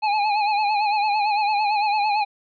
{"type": "tone with vibrato", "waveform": "square", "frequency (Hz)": 836, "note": "G#5", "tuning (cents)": 11, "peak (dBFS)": -19, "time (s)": [0.02, 2.25], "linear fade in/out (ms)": 20, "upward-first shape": "sine", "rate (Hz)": 8.9, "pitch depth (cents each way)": 64, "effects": ["resampled to 11025 Hz"]}